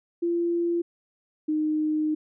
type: tone pair in turn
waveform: sine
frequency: 342.5 / 307.6 Hz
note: F4 / D#4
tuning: -34 / -20 cents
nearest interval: major second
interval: 186 cents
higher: first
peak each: -22 dBFS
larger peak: neither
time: 0.22-0.82 / 1.48-2.15 s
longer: second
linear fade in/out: 10 ms
effects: none